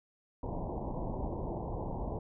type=low-pass noise; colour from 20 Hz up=pink; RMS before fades=-37 dBFS; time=0.43-2.19 s; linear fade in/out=2 ms; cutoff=1000 Hz; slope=96 dB/octave; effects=none